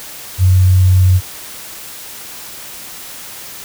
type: tone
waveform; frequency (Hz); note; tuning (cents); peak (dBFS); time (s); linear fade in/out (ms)
sine; 92.5; F#2; 0; -6; 0.38-1.21; 50
effects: white hiss -31 dBFS RMS until 3.64 s